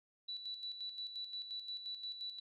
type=tone with tremolo; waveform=sine; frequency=3951 Hz; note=B7; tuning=in tune; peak=-40 dBFS; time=0.28-2.4 s; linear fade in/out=10 ms; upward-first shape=square; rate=5.7 Hz; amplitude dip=55%; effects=none